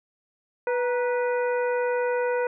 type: harmonic tone with a mistuned harmonic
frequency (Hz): 492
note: B4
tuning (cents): -7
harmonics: 1 / 2 / 3 / 4 / 5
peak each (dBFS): -23 / -31 / -33 / -39 / -41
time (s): 0.67-2.47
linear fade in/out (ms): 2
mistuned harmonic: 2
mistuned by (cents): -68
effects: none